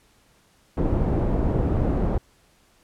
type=low-pass noise; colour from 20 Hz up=pink; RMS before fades=-22 dBFS; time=0.77-2.18 s; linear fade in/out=5 ms; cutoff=500 Hz; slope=12 dB/octave; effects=pink hiss -60 dBFS RMS until 2.83 s + low-pass 12000 Hz 12 dB/octave